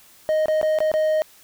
triangle tone with dropouts, 622.3 Hz, D#5, in tune, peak -15 dBFS, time 0.29-1.22 s, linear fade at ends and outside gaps 0 ms, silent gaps 0.458-0.483 / 0.614-0.629 / 0.787-0.804 / 0.916-0.939 s, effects white hiss -51 dBFS RMS until 1.43 s

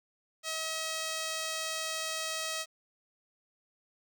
5% pulse tone, 639 Hz, D#5, 46 cents sharp, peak -22 dBFS, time 0.43-2.66 s, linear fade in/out 50 ms, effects none

